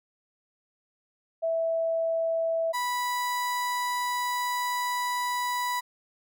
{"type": "tone pair in turn", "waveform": ["sine", "35% pulse"], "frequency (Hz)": [657, 984.4], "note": ["E5", "B5"], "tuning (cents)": [-6, -6], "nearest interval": "perfect fifth", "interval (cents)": 700, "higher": "second", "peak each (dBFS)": [-24, -25], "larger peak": "first", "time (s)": [[1.42, 2.73], [2.73, 5.81]], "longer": "second", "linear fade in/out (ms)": 20, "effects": []}